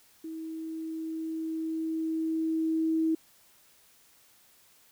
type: tone with level ramp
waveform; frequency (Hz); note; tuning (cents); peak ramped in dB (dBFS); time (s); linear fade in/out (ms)
sine; 321.3; E4; -44; -36 to -23; 0.24-3.15; 5
effects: white hiss -61 dBFS RMS until 4.91 s